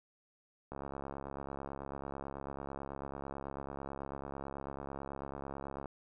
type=click train; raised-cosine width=1 ms; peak=-28 dBFS; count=356; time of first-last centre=0.72-5.857 s; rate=69.1 Hz; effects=none